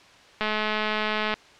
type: click train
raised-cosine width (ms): 0.3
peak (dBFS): -10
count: 200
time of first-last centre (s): 0.41-1.34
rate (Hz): 214
effects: white hiss -51 dBFS RMS until 1.59 s + low-pass 4000 Hz 12 dB/octave